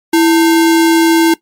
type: tone with sample-and-hold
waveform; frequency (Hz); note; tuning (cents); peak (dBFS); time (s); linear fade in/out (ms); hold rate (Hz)
sine; 329.6; E4; 0; -5; 0.13-1.34; 5; 1225
effects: noise-tail reverb RT60 0.1 s tail -18 dB re dry + MP3 64 kbps